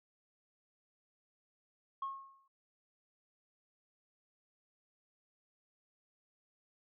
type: tone with exponential decay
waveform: sine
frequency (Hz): 1086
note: C#6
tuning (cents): -36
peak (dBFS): -33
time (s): 2.02-2.48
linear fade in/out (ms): 5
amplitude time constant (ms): 100
effects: tanh soft clip ceiling -32 dBFS